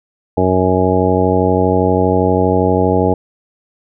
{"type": "harmonic tone", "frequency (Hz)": 92.5, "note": "F#2", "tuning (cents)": 0, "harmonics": [1, 2, 3, 4, 5, 6, 7, 9], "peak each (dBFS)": [-18, -19, -18, -19, -16, -22, -20, -19], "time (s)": [0.37, 3.14], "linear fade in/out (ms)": 5, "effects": []}